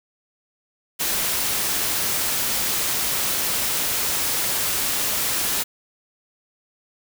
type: noise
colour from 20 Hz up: white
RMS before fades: -23 dBFS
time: 0.99-5.64 s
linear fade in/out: 20 ms
effects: none